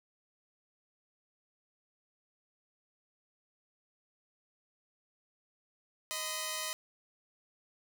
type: tone pair together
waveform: 5% pulse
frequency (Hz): 625 / 1013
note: D#5 / B5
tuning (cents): +8 / +44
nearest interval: minor sixth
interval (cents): 836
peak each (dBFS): -27 / -26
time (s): 6.11-6.73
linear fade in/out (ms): 0
effects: none